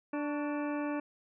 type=harmonic tone with a mistuned harmonic; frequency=293.7 Hz; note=D4; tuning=in tune; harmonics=1 / 2 / 3 / 4 / 5 / 6 / 8 / 9; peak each=-33 / -39 / -43 / -45 / -47 / -49 / -51 / -52 dBFS; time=0.13-1 s; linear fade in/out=5 ms; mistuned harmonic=4; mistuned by=-62 cents; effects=none